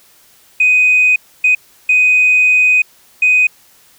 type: tone bursts at uneven times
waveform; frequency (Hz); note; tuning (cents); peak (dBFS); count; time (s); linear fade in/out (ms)
sine; 2500; D#7; +8; -6; 4; 0.6-1.16 / 1.44-1.55 / 1.89-2.82 / 3.22-3.47; 5
effects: tanh soft clip ceiling -3 dBFS + white hiss -48 dBFS RMS until 3.98 s